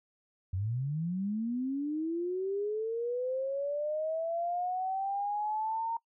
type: linear sweep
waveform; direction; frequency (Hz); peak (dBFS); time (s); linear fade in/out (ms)
sine; up; 88 to 924; -30; 0.53-5.97; 5
effects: noise-tail reverb RT60 0.1 s tail -22 dB re dry